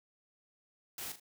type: noise with echo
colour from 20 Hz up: white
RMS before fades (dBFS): -42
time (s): 0.98-1.12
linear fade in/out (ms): 2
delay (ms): 39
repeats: 2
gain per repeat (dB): -9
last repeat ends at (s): 1.198
effects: none